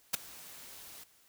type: noise with ADSR envelope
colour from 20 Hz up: white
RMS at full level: -27 dBFS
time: 0.13-1.04 s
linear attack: 14 ms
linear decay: 9 ms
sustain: -23 dB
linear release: 7 ms
effects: white hiss -65 dBFS RMS until 1.28 s